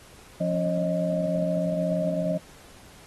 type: tone cluster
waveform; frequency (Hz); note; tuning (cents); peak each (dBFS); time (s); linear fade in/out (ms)
sine; 173.9 / 275.3 / 545 / 622; F3 / C#4 / C#5 / D#5; -7 / -12 / -29 / -1; -26 / -34 / -33 / -26; 0.4-2.38; 10
effects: pink hiss -51 dBFS RMS until 3.06 s + AAC 32 kbps